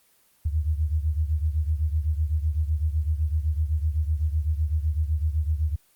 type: beating tone pair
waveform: sine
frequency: 75.3 / 83.2 Hz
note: D2 / E2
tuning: +44 / +17 cents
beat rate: 7.9 Hz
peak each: -23 / -27 dBFS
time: 0.45-5.76 s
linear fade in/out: 10 ms
effects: white hiss -62 dBFS RMS until 5.95 s + Opus 24 kbps